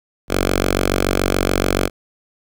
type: tone with notch filter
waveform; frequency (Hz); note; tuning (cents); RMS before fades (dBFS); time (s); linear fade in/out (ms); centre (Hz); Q
5% pulse; 47; F#1; +28; -18; 0.28-1.9; 50; 150; 1
effects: none